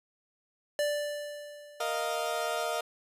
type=tone with exponential decay; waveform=square; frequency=587.3 Hz; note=D5; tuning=in tune; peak=-26 dBFS; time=0.79-2.4 s; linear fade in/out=1 ms; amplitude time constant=350 ms
type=chord; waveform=30% pulse; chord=Bb suspended fourth; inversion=none; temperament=equal; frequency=466.2 / 622.3 / 698.5 Hz; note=Bb4 / Eb5 / F5; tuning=0 / 0 / 0 cents; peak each=-34 / -31 / -31 dBFS; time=1.8-2.81 s; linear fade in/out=5 ms
effects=resampled to 32000 Hz